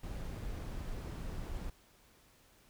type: noise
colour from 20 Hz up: brown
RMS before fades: -41 dBFS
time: 0.03-1.7 s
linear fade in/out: 5 ms
effects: pink hiss -65 dBFS RMS until 2.69 s